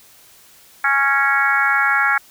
harmonic tone with a mistuned harmonic, 276.5 Hz, C#4, 4 cents flat, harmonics 3 / 4 / 5 / 6 / 7 / 8, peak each -23 / -25 / -18 / -18 / -24 / -23 dBFS, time 0.84-2.18 s, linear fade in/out 5 ms, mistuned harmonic 7, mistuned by -17 cents, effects white hiss -48 dBFS RMS until 2.3 s

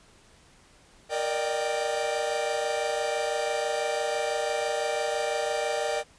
45% pulse chord, Eb major seventh, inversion second, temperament equal with one note detuned, 466.2 / 587.3 / 613.3 / 784 Hz, Bb4 / D5 / Eb5 / G5, 0 / 0 / -25 / 0 cents, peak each -32 dBFS, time 1.09-6.04 s, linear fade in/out 50 ms, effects pink hiss -57 dBFS RMS until 6.18 s + resampled to 22050 Hz

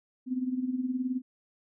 sine tone with tremolo, 254.8 Hz, C4, 46 cents flat, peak -25 dBFS, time 0.26-1.22 s, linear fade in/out 50 ms, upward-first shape sine, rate 19 Hz, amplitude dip 70%, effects none

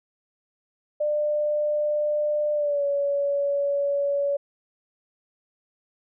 sine tone with pitch glide, 597 to 566.1 Hz, D5 to C#5, +28 to +36 cents, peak -21 dBFS, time 1-4.37 s, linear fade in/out 10 ms, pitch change -92 cents, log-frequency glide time 2.54-2.84 s, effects none

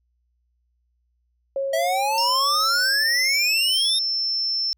sine tone with exponential decay, 546 Hz, C#5, 26 cents flat, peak -21 dBFS, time 1.56-4.28 s, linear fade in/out 2 ms, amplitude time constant 590 ms
square exponential sweep, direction up, 639 to 3729 Hz, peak -21 dBFS, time 1.73-3.99 s, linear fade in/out 5 ms
sine tone, 5340 Hz, E8, 22 cents sharp, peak -21 dBFS, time 2.18-4.73 s, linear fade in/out 0 ms
effects added 60 Hz sine -66 dBFS peak until 4.77 s

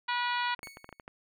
harmonic tone, 485.7 Hz, B4, 29 cents flat, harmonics 2 / 3 / 4 / 5 / 6 / 7 / 8 / 9, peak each -31 / -35 / -37 / -39 / -41 / -42 / -43 / -44 dBFS, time 0.08-0.55 s, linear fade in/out 10 ms
clicks, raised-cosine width 0.5 ms, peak -29 dBFS, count 9, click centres 0.592 / 0.631 / 0.672 / 0.771 / 0.844 / 0.891 / 0.927 / 0.998 / 1.079 s
sawtooth tone with exponential decay, 2217 Hz, C#7, in tune, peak -38 dBFS, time 0.63-1.01 s, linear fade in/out 1 ms, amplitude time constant 82 ms
effects none

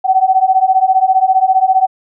sine beating tone pair, 750 / 765 Hz, F#5 / G5, +23 / -42 cents, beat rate 15 Hz, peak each -11 dBFS, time 0.04-1.87 s, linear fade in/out 20 ms, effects none

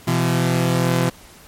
sawtooth tone pair together, 127.21 / 169.8 Hz, C3 / F3, -48 / -48 cents, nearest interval perfect fourth, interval 500 cents, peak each -15 dBFS, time 0.07-1.1 s, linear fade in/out 10 ms, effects pink hiss -45 dBFS RMS until 1.47 s + MP3 64 kbps

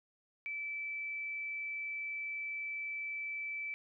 sine tone, 2316 Hz, D7, 25 cents flat, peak -37 dBFS, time 0.46-3.74 s, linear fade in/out 0 ms, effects none

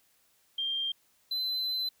sine / triangle tone pair in turn, 3185 / 4047 Hz, G7 / B7, +27 / +42 cents, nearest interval major third, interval 415 cents, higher second, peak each -29 / -28 dBFS, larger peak second, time 0.58-0.92 / 1.31-1.89 s, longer second, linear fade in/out 5 ms, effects white hiss -68 dBFS RMS until 2 s

